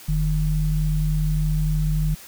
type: tone pair together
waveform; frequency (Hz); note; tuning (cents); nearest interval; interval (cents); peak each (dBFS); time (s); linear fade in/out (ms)
sine; 43.19 / 153.9; F1 / D#3; -18 / -19; octave + minor seventh; 2199; -21; 0.08-2.15; 10
effects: white hiss -43 dBFS RMS until 2.27 s